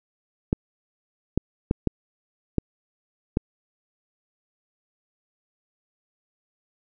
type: clicks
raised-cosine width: 3 ms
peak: -7 dBFS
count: 6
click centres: 0.529 / 1.376 / 1.711 / 1.873 / 2.583 / 3.371 s
effects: none